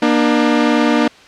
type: tone pair together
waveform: sawtooth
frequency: 237.1 / 300 Hz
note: A#3 / D4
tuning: +30 / +37 cents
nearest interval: major third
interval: 407 cents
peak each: -10 dBFS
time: 0.02-1.08 s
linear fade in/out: 5 ms
effects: white hiss -42 dBFS RMS until 1.27 s + low-pass 4000 Hz 12 dB/octave